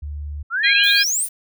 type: tone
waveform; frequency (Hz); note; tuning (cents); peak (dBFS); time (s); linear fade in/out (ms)
sine; 73.42; D2; 0; -26; 0.02-0.43; 10
type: exponential sweep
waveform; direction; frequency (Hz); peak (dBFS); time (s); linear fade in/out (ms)
sine; up; 1300 to 9956; -18; 0.5-1.28; 50
type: harmonic tone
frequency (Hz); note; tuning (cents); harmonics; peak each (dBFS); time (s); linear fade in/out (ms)
813; G#5; -37; 2 / 3 / 4 / 5; -17 / -19 / -20 / -21; 0.63-1.04; 20
type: noise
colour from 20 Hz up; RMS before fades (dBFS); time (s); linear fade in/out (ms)
violet; -32; 0.83-1.29; 10
effects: none